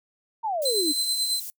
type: exponential sweep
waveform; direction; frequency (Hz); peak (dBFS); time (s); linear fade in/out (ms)
sine; down; 943 to 280.6; -24; 0.43-0.93; 20
type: high-pass noise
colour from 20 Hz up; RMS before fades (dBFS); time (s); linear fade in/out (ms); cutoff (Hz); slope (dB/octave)
white; -36; 0.62-1.5; 0; 7500; 12
type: tone with tremolo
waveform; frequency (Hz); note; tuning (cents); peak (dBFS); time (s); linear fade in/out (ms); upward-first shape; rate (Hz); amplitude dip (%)
30% pulse; 4069; C8; -49; -19; 0.65-1.4; 5; sine; 9.2; 45
effects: noise-tail reverb RT60 0.1 s tail -25 dB re dry